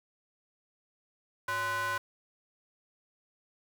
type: ring-modulated tone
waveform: square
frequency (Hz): 231.7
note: A#3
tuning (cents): -10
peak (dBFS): -28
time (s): 1.48-1.98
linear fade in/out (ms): 5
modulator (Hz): 1260
effects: 9-bit